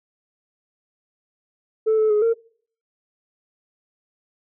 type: tone with pitch steps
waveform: sine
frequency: 439.1 / 434.2 / 420.7 / 458.2 Hz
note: A4 / A4 / G#4 / A#4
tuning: -4 / -23 / +22 / -30 cents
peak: -13 dBFS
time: 1.86-2.34 s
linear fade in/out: 20 ms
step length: 120 ms
effects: noise-tail reverb RT60 0.5 s tail -23 dB re dry + tanh soft clip ceiling -13 dBFS